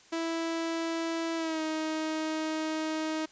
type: tone with pitch glide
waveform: sawtooth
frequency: 329.6 to 314.2 Hz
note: E4 to D#4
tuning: 0 to +17 cents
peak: -26 dBFS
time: 0.12-3.26 s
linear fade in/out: 10 ms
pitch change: -83 cents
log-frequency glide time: 1.36-1.62 s
effects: white hiss -57 dBFS RMS until 3.31 s + resampled to 16000 Hz